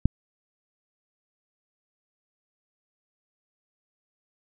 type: click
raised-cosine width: 5 ms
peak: -6 dBFS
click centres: 0.056 s
effects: none